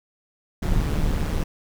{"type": "noise with amplitude modulation", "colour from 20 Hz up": "brown", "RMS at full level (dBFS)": -19, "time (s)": [0.62, 1.44], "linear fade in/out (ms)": 10, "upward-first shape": "sine", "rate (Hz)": 150, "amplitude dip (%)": 65, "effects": []}